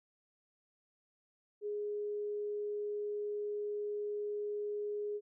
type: tone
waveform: sine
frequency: 415.3 Hz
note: G#4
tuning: in tune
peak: -35 dBFS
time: 1.61-5.21 s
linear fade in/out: 50 ms
effects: none